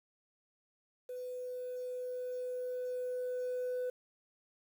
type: tone with level ramp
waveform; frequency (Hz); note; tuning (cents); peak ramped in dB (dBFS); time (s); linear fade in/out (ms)
sine; 500; B4; +21; -39 to -31; 1.09-3.9; 5
effects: tanh soft clip ceiling -32 dBFS + 10-bit